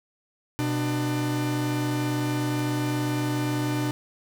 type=tone pair together; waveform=45% pulse; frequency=125.29 / 298 Hz; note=B2 / D4; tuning=+25 / +25 cents; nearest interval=octave + minor third; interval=1500 cents; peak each=-27 dBFS; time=0.59-3.91 s; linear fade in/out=0 ms; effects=none